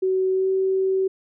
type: tone with pitch glide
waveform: sine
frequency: 376.3 to 381.1 Hz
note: F#4 to G4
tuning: +29 to -49 cents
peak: -18 dBFS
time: 0.02-1.08 s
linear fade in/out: 10 ms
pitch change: +22 cents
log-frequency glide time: 0.31-0.49 s
effects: none